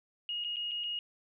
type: tone with dropouts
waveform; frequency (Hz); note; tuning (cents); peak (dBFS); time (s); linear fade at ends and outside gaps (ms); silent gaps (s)
sine; 2872; F7; +48; -33; 0.29-0.99; 1; 0.44-0.446 / 0.56-0.567 / 0.712-0.716 / 0.837-0.84
effects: none